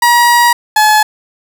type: tone pair in turn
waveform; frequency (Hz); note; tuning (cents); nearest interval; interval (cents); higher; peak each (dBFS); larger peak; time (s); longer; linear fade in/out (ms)
30% pulse; 956 / 854.7; A#5 / G#5; +43 / +49; major second; 194; first; -3; neither; 0.02-0.53 / 0.76-1.03; first; 5
effects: none